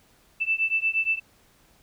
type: beating tone pair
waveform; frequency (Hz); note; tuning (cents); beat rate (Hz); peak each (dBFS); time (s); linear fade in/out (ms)
sine; 2645 / 2653.5; E7 / E7; +5 / +11; 8.5; -25 / -25; 0.4-1.2; 20
effects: pink hiss -60 dBFS RMS until 1.82 s